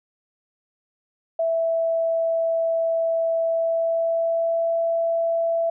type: tone with pitch glide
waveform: sine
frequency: 659.3 to 666.2 Hz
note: E5 to E5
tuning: 0 to +18 cents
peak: -19 dBFS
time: 1.39-5.7 s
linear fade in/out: 5 ms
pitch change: +18 cents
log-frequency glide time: 3.43-4.73 s
effects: none